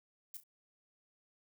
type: noise with echo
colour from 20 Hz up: violet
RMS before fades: -45 dBFS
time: 0.34-0.37 s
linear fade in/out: 2 ms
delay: 33 ms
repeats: 2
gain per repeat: -11 dB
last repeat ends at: 0.436 s
effects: none